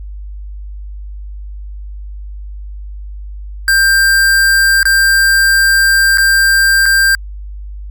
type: tone with dropouts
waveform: square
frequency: 1575 Hz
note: G6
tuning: 8 cents sharp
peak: -8 dBFS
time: 3.68-7.15 s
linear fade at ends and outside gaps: 1 ms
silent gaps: 4.83-4.854 / 6.174-6.182 / 6.857-6.861 s
effects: added 50 Hz sine -24 dBFS peak until 7.9 s + Opus 48 kbps